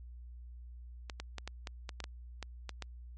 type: clicks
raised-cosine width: 0.2 ms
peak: -23 dBFS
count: 11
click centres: 1.098 / 1.2 / 1.383 / 1.476 / 1.672 / 1.892 / 2.003 / 2.041 / 2.427 / 2.693 / 2.823 s
effects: added 60 Hz sine -46 dBFS peak until 3.17 s + MP3 48 kbps